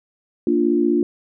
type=chord; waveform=sine; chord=Bb major; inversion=none; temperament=equal; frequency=233.1 / 293.7 / 349.2 Hz; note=Bb3 / D4 / F4; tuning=0 / 0 / 0 cents; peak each=-21 / -19 / -18 dBFS; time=0.47-1.03 s; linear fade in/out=2 ms; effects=none